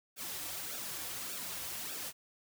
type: noise with flanger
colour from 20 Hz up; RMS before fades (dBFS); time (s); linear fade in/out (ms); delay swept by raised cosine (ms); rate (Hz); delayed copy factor
white; -41; 0.16-2.13; 50; 0.97 to 4.87; 1.7; -0.65
effects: none